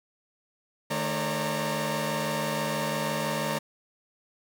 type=tone cluster; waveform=sawtooth; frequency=153.1 / 219.4 / 544 / 590 / 923 Hz; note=D#3 / A3 / C#5 / D5 / A#5; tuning=-28 / -5 / -33 / +8 / -17 cents; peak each=-30 dBFS; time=0.9-3.59 s; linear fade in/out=10 ms; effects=10-bit